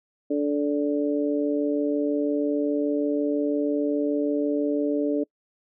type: harmonic tone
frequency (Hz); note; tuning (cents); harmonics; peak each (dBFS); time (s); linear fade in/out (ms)
145.6; D3; -15; 2 / 3 / 4; -23 / -27 / -29; 0.3-5.24; 10
effects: noise-tail reverb RT60 0.1 s tail -26 dB re dry